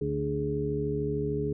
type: harmonic tone with a mistuned harmonic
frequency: 73.4 Hz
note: D2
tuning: in tune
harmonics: 1 / 2 / 3 / 4 / 6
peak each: -38 / -32 / -39 / -35 / -30 dBFS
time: 0.01-1.53 s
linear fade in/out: 5 ms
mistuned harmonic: 6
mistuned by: -94 cents
effects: none